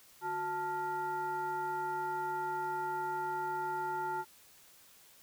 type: tone with frequency modulation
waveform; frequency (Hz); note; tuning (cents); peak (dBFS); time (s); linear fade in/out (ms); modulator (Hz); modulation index
sine; 880; A5; 0; -33; 0.21-4.25; 50; 514; 0.85
effects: white hiss -60 dBFS RMS until 5.22 s